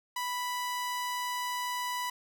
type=tone; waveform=sawtooth; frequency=987.8 Hz; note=B5; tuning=in tune; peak=-28 dBFS; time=0.16-2.1 s; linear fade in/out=5 ms; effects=none